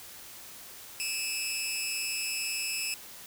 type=tone with amplitude modulation; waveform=15% pulse; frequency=2600 Hz; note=E7; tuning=24 cents flat; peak=-20 dBFS; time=1-2.94 s; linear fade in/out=0 ms; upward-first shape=sine; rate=222 Hz; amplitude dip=80%; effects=white hiss -47 dBFS RMS until 3.26 s